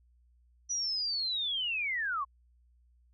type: linear sweep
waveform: sine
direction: down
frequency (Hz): 5920 to 1046.5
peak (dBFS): -30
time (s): 0.69-2.25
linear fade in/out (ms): 20
effects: added 60 Hz sine -62 dBFS peak until 3.13 s